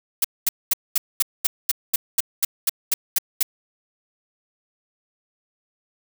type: noise bursts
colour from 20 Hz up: blue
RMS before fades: -18 dBFS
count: 14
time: 0.22-3.43 s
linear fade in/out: 5 ms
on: 25 ms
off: 220 ms
effects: none